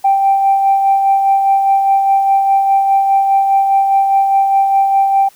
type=tone with tremolo; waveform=sine; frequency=784 Hz; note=G5; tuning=in tune; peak=-6 dBFS; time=0.04-5.29 s; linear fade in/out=10 ms; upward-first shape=sine; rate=4.9 Hz; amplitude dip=40%; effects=tanh soft clip ceiling -3 dBFS + white hiss -47 dBFS RMS until 5.35 s